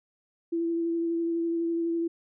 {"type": "tone with vibrato", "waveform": "sine", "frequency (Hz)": 334.9, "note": "E4", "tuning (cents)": 27, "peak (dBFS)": -25, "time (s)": [0.52, 2.08], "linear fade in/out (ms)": 10, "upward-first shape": "sine", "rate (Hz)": 12, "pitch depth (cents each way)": 14, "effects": []}